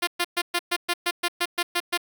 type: tone bursts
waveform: 5% pulse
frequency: 349.2 Hz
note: F4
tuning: in tune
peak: -10 dBFS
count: 12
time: 0.02-1.976 s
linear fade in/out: 10 ms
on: 53 ms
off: 120 ms
effects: none